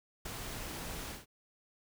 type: noise with ADSR envelope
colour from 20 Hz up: pink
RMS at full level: -39 dBFS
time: 0.25-1.26 s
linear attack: 9 ms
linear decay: 7 ms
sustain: -3 dB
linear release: 160 ms
effects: none